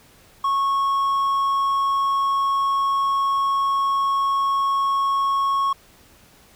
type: tone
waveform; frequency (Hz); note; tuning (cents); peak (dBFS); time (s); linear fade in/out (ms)
triangle; 1100; C#6; -14; -16; 0.44-5.73; 5
effects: pink hiss -52 dBFS RMS until 6.55 s